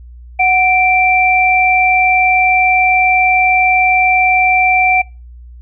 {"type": "tone pair together", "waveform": "sine", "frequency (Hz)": [739.9, 2349], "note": ["F#5", "D7"], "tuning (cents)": [0, 0], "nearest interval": "octave + minor sixth", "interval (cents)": 2000, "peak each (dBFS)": -11, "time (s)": [0.39, 5.02], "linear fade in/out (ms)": 10, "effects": ["noise-tail reverb RT60 0.3 s tail -25 dB re dry", "added 60 Hz sine -32 dBFS peak until 5.61 s"]}